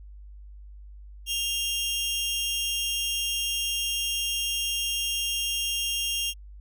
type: tone pair together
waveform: sawtooth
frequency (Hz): 2794 / 3232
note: F7 / G#7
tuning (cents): 0 / -48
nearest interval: minor third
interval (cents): 252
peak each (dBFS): -25 / -27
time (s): 1.26-6.34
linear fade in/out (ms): 50
effects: added 50 Hz sine -42 dBFS peak until 6.6 s